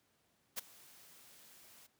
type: noise with ADSR envelope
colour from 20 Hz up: white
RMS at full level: -37 dBFS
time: 0.56-1.87 s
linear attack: 25 ms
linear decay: 13 ms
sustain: -23 dB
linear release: 11 ms
effects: pink hiss -75 dBFS RMS until 1.99 s + high-pass 100 Hz 12 dB/octave